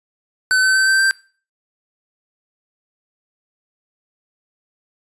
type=tone with pitch steps; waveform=square; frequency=1518 / 1530.3 / 1542.8 / 1555.3 / 1567.9 Hz; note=F#6 / G6 / G6 / G6 / G6; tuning=+44 / -42 / -28 / -14 / 0 cents; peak=-13 dBFS; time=0.51-1.11 s; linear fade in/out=0 ms; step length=120 ms; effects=noise-tail reverb RT60 0.4 s tail -22 dB re dry + resampled to 24000 Hz